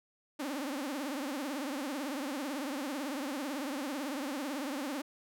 sawtooth tone with vibrato, 279.7 Hz, C#4, 16 cents sharp, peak -31 dBFS, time 0.39-5.02 s, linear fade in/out 10 ms, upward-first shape triangle, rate 18 Hz, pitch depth 200 cents each way, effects none

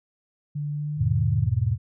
sine tone with pitch glide, 146.83 to 151.66 Hz, D3 to D#3, 0 to -44 cents, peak -26 dBFS, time 0.55-1.47 s, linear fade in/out 10 ms, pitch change +56 cents, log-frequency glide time 0.71-1.12 s
sine chord, E major, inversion none, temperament equal, 82.41 / 103.83 / 123.47 Hz, E2 / G#2 / B2, 0 / 0 / 0 cents, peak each -28 / -23 / -24 dBFS, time 0.97-1.78 s, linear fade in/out 50 ms
effects none

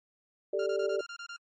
sine chord, G suspended second, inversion none, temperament equal, 392 / 440 / 587.3 Hz, G4 / A4 / D5, 0 / 0 / 0 cents, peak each -31 / -33 / -32 dBFS, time 0.53-1.01 s, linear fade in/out 5 ms
sawtooth tone bursts, 1396 Hz, F6, 1 cent flat, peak -36 dBFS, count 8, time 0.59-1.365 s, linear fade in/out 5 ms, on 75 ms, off 25 ms
effects low-pass 8000 Hz 12 dB/octave + MP3 32 kbps

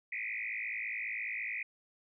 sine tone with frequency modulation, 2217 Hz, C#7, in tune, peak -35 dBFS, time 0.12-1.63 s, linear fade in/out 5 ms, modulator 54.6 Hz, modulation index 5.2, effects none

